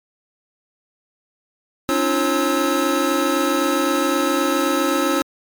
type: tone cluster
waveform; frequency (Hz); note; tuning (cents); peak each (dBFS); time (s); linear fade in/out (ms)
square; 274.3 / 302 / 346 / 541 / 1299; C#4 / D4 / F4 / C#5 / E6; -18 / +48 / -16 / -42 / -26; -24; 1.89-5.22; 0
effects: MP3 96 kbps